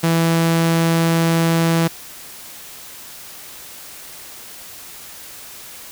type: tone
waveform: sawtooth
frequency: 165.5 Hz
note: E3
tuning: 7 cents sharp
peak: -10 dBFS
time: 0.03-1.88 s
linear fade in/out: 10 ms
effects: white hiss -37 dBFS RMS until 5.91 s